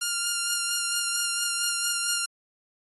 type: tone with vibrato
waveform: 5% pulse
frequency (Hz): 1400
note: F6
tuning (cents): +4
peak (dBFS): -14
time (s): 0.01-2.26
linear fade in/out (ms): 10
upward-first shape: sine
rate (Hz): 4.4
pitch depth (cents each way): 13
effects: AAC 32 kbps